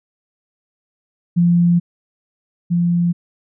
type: tone pair in turn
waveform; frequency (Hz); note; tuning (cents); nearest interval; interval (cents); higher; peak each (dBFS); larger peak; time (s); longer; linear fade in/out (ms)
sine; 173 / 173; F3 / F3; -16 / -16; unison; 0; neither; -10 / -13; first; 1.36-1.8 / 2.7-3.13; first; 20
effects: none